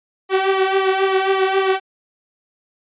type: tone with flanger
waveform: sawtooth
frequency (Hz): 383.8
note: G4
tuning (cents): -37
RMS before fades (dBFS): -17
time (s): 0.29-1.8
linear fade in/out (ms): 50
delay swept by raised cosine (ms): 1.6 to 3.9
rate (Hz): 3.7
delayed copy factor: +0.65
effects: resampled to 8000 Hz